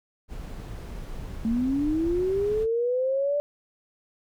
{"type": "noise", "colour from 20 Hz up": "brown", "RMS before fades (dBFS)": -36, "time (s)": [0.28, 2.67], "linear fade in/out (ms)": 50}
{"type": "linear sweep", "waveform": "sine", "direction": "up", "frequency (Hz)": [220, 587.3], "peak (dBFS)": -22, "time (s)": [1.45, 3.4], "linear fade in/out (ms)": 0}
{"effects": []}